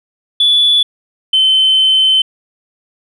sine tone pair in turn, 3446 / 3070 Hz, A7 / G7, -37 / -37 cents, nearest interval major second, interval 200 cents, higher first, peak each -6 dBFS, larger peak neither, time 0.4-0.83 / 1.33-2.22 s, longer second, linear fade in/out 5 ms, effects tanh soft clip ceiling -3 dBFS

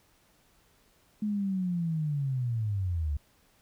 sine linear sweep, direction down, 213.8 to 69.3 Hz, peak -27 dBFS, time 1.22-3.17 s, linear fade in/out 5 ms, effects pink hiss -65 dBFS RMS until 3.61 s

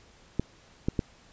clicks, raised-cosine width 3 ms, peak -12 dBFS, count 3, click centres 0.396 / 0.885 / 0.992 s, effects pink hiss -57 dBFS RMS until 1.32 s + resampled to 16000 Hz

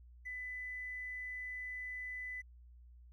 triangle tone, 2000 Hz, B6, 21 cents sharp, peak -37 dBFS, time 0.25-2.42 s, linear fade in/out 20 ms, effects tanh soft clip ceiling -39 dBFS + added 60 Hz sine -55 dBFS peak until 3.12 s

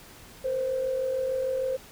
sine tone pair together, 476.7 / 523.3 Hz, A#4 / C5, +39 / 0 cents, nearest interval major second, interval 161 cents, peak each -34 / -25 dBFS, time 0.44-1.77 s, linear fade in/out 10 ms, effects tanh soft clip ceiling -19 dBFS + pink hiss -49 dBFS RMS until 1.91 s

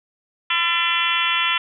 harmonic tone with a mistuned harmonic, 338.9 Hz, E4, 48 cents sharp, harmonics 3 / 4 / 5 / 6 / 7 / 8 / 9 / 10, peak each -27 / -25 / -28 / -27 / -26 / -24 / -25 / -26 dBFS, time 0.5-1.58 s, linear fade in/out 5 ms, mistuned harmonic 5, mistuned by +68 cents, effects none

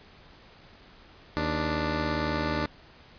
10% pulse tone pair together, 78 / 294.5 Hz, D#2 / D4, +5 / +5 cents, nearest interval octave + major seventh, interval 2300 cents, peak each -21 dBFS, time 1.37-2.66 s, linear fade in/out 0 ms, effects pink hiss -53 dBFS RMS until 3.18 s + resampled to 11025 Hz

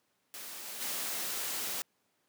white noise with level steps, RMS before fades -44 / -42 / -36 dBFS, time 0.34-1.82 s, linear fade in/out 0 ms, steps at 0.65 / 0.8 s, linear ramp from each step 20 ms, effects pink hiss -75 dBFS RMS until 2.28 s + high-pass 200 Hz 12 dB/octave

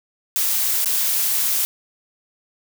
blue noise with dropouts, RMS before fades -20 dBFS, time 0.36-1.65 s, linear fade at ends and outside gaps 0 ms, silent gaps 0.846-0.858 s, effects none

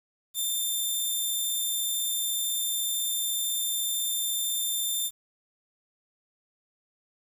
10% pulse tone, 3582 Hz, A7, 30 cents sharp, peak -19 dBFS, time 0.34-5.11 s, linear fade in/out 50 ms, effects 9-bit

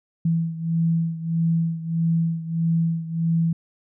sine beating tone pair, 164.81 / 166.41 Hz, E3 / E3, 0 / +17 cents, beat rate 1.6 Hz, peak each -21 / -25 dBFS, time 0.25-3.53 s, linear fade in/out 5 ms, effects none

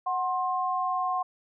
sine tone pair together, 740 / 1060.8 Hz, F#5 / C6, 0 / +23 cents, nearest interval tritone, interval 623 cents, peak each -28 dBFS, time 0.06-1.23 s, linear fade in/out 10 ms, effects none

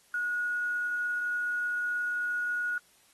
sine tone with quantisation, 1451 Hz, F#6, 34 cents flat, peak -28 dBFS, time 0.14-2.78 s, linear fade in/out 2 ms, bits 9, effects white hiss -63 dBFS RMS until 3.13 s + AAC 32 kbps

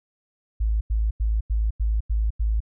sine tone bursts, 54.1 Hz, A1, 29 cents flat, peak -19 dBFS, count 7, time 0.6-2.604 s, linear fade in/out 10 ms, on 210 ms, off 89 ms, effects none

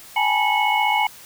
sine tone cluster, 803 / 858 / 963 / 2196 / 2937 Hz, G5 / A5 / B5 / C#7 / F#7, +41 / -44 / -44 / -17 / -13 cents, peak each -24 / -20 / -25 / -22 / -28 dBFS, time 0.16-1.07 s, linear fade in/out 5 ms, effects white hiss -43 dBFS RMS until 1.25 s

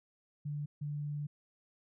sine tone bursts at uneven times, 146.83 Hz, D3, in tune, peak -35 dBFS, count 2, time 0.45-0.66 / 0.81-1.27 s, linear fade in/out 10 ms, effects none

